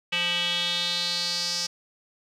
square tone with band-pass filter sweep, 174.61 Hz, F3, in tune, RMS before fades -27 dBFS, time 0.12-1.67 s, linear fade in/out 10 ms, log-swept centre 2800 to 5300 Hz, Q 4.8, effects none

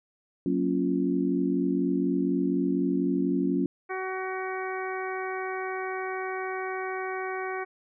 sine chord, Gb major seventh, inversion none, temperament equal, 185 / 233.1 / 277.2 / 349.2 Hz, Gb3 / Bb3 / Db4 / F4, 0 / 0 / 0 / 0 cents, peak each -29 / -32 / -26 / -30 dBFS, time 0.46-3.66 s, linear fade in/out 2 ms
harmonic tone, 376.1 Hz, F#4, 28 cents sharp, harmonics 1 / 2 / 3 / 4 / 5 / 6, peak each -33 / -36 / -38 / -39 / -40 / -41 dBFS, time 3.89-7.65 s, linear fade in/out 20 ms
effects none

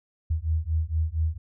sine beating tone pair, 77.78 / 82.08 Hz, D#2 / E2, 0 / -7 cents, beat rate 4.3 Hz, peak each -26 dBFS, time 0.3-1.38 s, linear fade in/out 10 ms, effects none

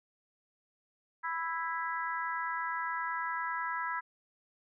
harmonic tone, 329.8 Hz, E4, 1 cent sharp, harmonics 3 / 4 / 5 / 6, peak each -36 / -38 / -38 / -42 dBFS, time 1.23-4.01 s, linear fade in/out 20 ms, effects none

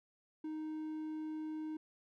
triangle tone, 311.1 Hz, D#4, in tune, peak -37 dBFS, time 0.44-1.77 s, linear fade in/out 5 ms, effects none

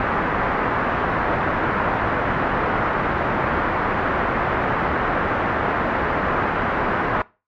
white low-pass noise, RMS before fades -21 dBFS, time 0-7.22 s, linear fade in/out 2 ms, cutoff 1600 Hz, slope 24 dB/octave, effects noise-tail reverb RT60 0.3 s tail -22 dB re dry + MP3 64 kbps

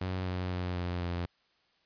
sawtooth tone with pitch steps, 92.6 / 91.22 / 89.86 / 88.52 / 87.2 Hz, F#2 / F#2 / F2 / F2 / F2, +2 / -24 / +50 / +24 / -2 cents, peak -28 dBFS, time 0.01-1.26 s, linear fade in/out 5 ms, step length 250 ms, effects white hiss -70 dBFS RMS until 1.85 s + resampled to 11025 Hz

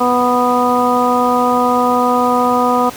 harmonic tone, 246.9 Hz, B3, in tune, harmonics 1 / 2 / 3 / 4 / 5, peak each -17 / -17 / -17 / -17 / -17 dBFS, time 0-2.9 s, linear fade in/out 10 ms, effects pink hiss -32 dBFS RMS until 2.96 s + high-pass 100 Hz 12 dB/octave

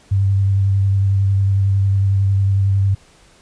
sine tone with vibrato, 98 Hz, G2, in tune, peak -12 dBFS, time 0.11-2.95 s, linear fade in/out 10 ms, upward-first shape sine, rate 11 Hz, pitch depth 19 cents each way, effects pink hiss -50 dBFS RMS until 3.41 s + resampled to 22050 Hz

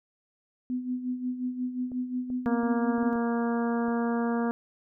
sine tone with tremolo, 251 Hz, B3, 28 cents sharp, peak -26 dBFS, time 0.7-3.13 s, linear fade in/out 0 ms, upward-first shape sine, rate 5.6 Hz, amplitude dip 65%
clicks, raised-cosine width 2 ms, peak -32 dBFS, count 7, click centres 1.918 / 2.302 / 2.633 / 2.981 / 3.029 / 3.158 / 3.883 s
harmonic tone, 234.3 Hz, A#3, 9 cents sharp, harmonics 1 / 2 / 3 / 4 / 5 / 6 / 7, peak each -26 / -32 / -36 / -38 / -40 / -42 / -43 dBFS, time 2.46-4.51 s, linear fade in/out 0 ms
effects none

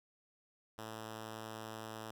5% pulse tone, 110.3 Hz, A2, 5 cents sharp, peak -33 dBFS, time 0.78-2.11 s, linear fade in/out 5 ms, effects none

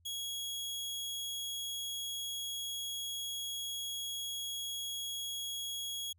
sawtooth tone, 3322 Hz, G#7, in tune, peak -34 dBFS, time 0.05-6.13 s, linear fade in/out 10 ms, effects added 85 Hz sine -65 dBFS peak until 6.18 s

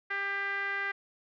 5% pulse tone with low-pass filter, 397.2 Hz, G4, 23 cents sharp, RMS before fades -33 dBFS, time 0.1-0.92 s, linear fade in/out 10 ms, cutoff 1800 Hz, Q 8.2, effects none

